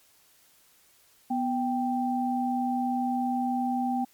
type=tone pair together; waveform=sine; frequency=246.9 / 784 Hz; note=B3 / G5; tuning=0 / 0 cents; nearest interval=octave + minor sixth; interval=2000 cents; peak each=-27 / -28 dBFS; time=1.3-4.05 s; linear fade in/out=10 ms; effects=white hiss -61 dBFS RMS until 4.13 s + MP3 96 kbps